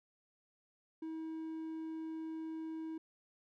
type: tone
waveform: triangle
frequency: 320.3 Hz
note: E4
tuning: 50 cents flat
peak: -38 dBFS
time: 1.02-2.98 s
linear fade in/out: 5 ms
effects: none